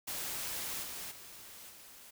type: noise with level steps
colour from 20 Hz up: white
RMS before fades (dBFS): -39 / -43 / -51 / -54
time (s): 0.07-2.11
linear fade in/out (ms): 10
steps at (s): 0.82 / 1.1 / 1.69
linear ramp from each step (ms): 20
effects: none